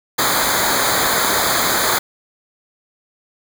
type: noise with comb filter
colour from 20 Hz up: pink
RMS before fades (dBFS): -17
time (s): 0.18-1.99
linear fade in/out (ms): 10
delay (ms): 0.36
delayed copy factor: -0.95
effects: none